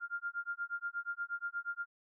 sine tone with tremolo, 1400 Hz, F6, 4 cents sharp, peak -33 dBFS, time 0-1.86 s, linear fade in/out 50 ms, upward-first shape sine, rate 8.4 Hz, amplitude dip 100%, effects none

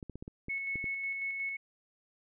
clicks, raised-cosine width 3 ms, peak -29 dBFS, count 8, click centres 0.028 / 0.097 / 0.156 / 0.225 / 0.279 / 0.484 / 0.757 / 0.842 s
sine tone with tremolo, 2200 Hz, C#7, 14 cents flat, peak -32 dBFS, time 0.49-1.57 s, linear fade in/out 10 ms, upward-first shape square, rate 5.5 Hz, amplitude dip 30%
effects none

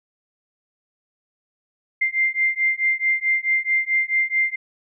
sine beating tone pair, 2093 / 2097.6 Hz, C7 / C7, 0 / +4 cents, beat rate 4.6 Hz, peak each -21 dBFS, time 2.01-4.56 s, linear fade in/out 10 ms, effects none

